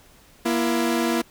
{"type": "tone pair together", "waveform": "sawtooth", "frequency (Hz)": [237.6, 336], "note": ["A#3", "E4"], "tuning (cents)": [33, 33], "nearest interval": "tritone", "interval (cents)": 600, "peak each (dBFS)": -19, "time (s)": [0.45, 1.22], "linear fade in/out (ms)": 10, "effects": ["pink hiss -53 dBFS RMS until 1.3 s"]}